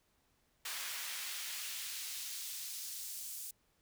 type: noise with high-pass filter sweep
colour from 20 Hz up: pink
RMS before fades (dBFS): -43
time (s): 0.65-3.51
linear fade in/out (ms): 5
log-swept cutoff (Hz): 1500 to 7400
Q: 0.77
effects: pink hiss -75 dBFS RMS until 3.81 s